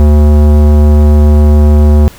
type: tone with tanh clipping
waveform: sine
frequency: 74.4 Hz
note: D2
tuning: 23 cents sharp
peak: -4 dBFS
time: 0-2.08 s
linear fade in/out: 0 ms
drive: 18 dB
effects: pink hiss -35 dBFS RMS until 2.18 s